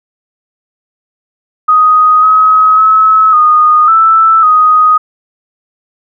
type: tone with pitch steps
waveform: sine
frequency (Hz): 1249 / 1273 / 1291 / 1232 / 1321 / 1249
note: D#6 / D#6 / E6 / D#6 / E6 / D#6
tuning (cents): +6 / +39 / -37 / -17 / +3 / +6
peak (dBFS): -3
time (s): 1.68-4.98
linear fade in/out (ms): 10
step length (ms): 550
effects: none